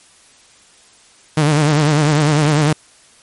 sawtooth tone with vibrato, 150 Hz, D3, 37 cents sharp, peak -7 dBFS, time 1.37-2.73 s, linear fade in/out 5 ms, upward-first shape sine, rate 10 Hz, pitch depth 82 cents each way, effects white hiss -48 dBFS RMS until 3.22 s + MP3 48 kbps

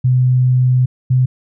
sine tone pair in turn, 126.9 / 127.93 Hz, B2 / C3, +47 / -39 cents, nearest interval unison, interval 14 cents, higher second, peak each -9 dBFS, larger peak neither, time 0.04-0.86 / 1.1-1.26 s, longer first, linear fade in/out 10 ms, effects none

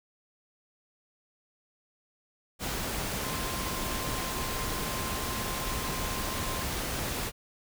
sine tone in noise, 1046.5 Hz, C6, in tune, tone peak -40 dBFS, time 3.2-6.67 s, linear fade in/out 50 ms, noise pink, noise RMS -33 dBFS, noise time 2.59-7.32 s, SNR -10 dB, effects none

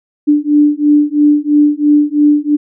sine beating tone pair, 293.7 / 296.7 Hz, D4 / D4, 0 / +18 cents, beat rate 3 Hz, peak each -10 dBFS, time 0.27-2.57 s, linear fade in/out 20 ms, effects none

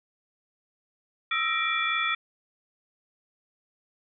sine tone cluster, 1275 / 1339 / 1885 / 2355 / 3433 Hz, D#6 / E6 / A#6 / D7 / A7, +42 / +27 / +19 / +4 / -43 cents, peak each -33 / -30 / -32 / -28 / -32 dBFS, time 1.31-2.15 s, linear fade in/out 5 ms, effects none

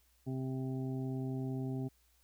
harmonic tone, 131.1 Hz, C3, 4 cents sharp, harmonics 1 / 2 / 3 / 5 / 6, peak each -37 / -39 / -45 / -53 / -55 dBFS, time 0.26-1.89 s, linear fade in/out 20 ms, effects added 60 Hz sine -70 dBFS peak until 2.23 s + white hiss -72 dBFS RMS until 2.23 s

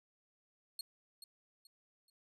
sawtooth tone with echo, 4300 Hz, C8, 47 cents sharp, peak -37 dBFS, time 0.79-0.81 s, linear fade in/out 2 ms, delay 430 ms, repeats 3, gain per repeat -10 dB, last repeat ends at 2.1 s, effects resampled to 32000 Hz

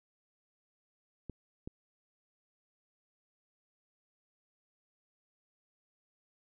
clicks, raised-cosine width 3 ms, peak -28 dBFS, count 2, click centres 1.297 / 1.675 s, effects none

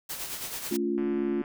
white noise with tremolo, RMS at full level -34 dBFS, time 0.09-0.77 s, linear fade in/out 10 ms, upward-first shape sine, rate 9.2 Hz, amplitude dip 50%
sine chord, A augmented, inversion none, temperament equal with one note detuned, 220 / 282.7 / 349.2 Hz, A3 / C#4 / E#4, 0 / +34 / 0 cents, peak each -31 / -31 / -28 dBFS, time 0.71-1.42 s, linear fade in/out 5 ms
click train, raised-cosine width 0.5 ms, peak -30 dBFS, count 68, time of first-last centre 0.98-1.439 s, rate 146 Hz
effects none

